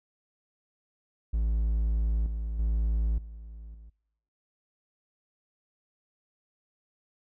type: tone with level steps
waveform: triangle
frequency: 55.1 Hz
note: A1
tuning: 3 cents sharp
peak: -22 / -28 / -22 / -39 / -44 dBFS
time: 1.33-3.9 s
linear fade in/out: 10 ms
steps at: 2.26 / 2.59 / 3.18 / 3.74 s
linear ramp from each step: 2 ms
effects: noise-tail reverb RT60 1.0 s tail -25 dB re dry